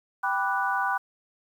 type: chord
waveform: sine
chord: G major seventh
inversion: none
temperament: equal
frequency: 784 / 987.8 / 1174.7 / 1480 Hz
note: G5 / B5 / D6 / F#6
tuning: 0 / 0 / 0 / 0 cents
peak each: -29 / -29 / -31 / -28 dBFS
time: 0.23-0.98 s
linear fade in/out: 10 ms
effects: 9-bit